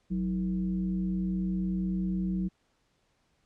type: tone with frequency modulation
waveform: sine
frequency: 185 Hz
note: F#3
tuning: in tune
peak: -27 dBFS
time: 0.1-2.49 s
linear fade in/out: 20 ms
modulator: 136 Hz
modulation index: 0.55
effects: pink hiss -72 dBFS RMS until 3.45 s + low-pass 7000 Hz 12 dB/octave